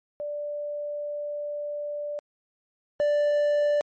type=tone pair in turn; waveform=sine / triangle; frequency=587.3 / 587.3 Hz; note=D5 / D5; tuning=0 / 0 cents; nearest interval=unison; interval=0 cents; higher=neither; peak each=-29 / -18 dBFS; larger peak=second; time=0.2-2.19 / 3-3.81 s; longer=first; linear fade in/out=0 ms; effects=MP3 32 kbps